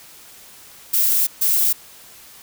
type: noise bursts at uneven times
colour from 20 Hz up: violet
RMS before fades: -17 dBFS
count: 2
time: 0.93-1.27 / 1.41-1.73 s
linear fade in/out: 10 ms
effects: white hiss -44 dBFS RMS until 2.42 s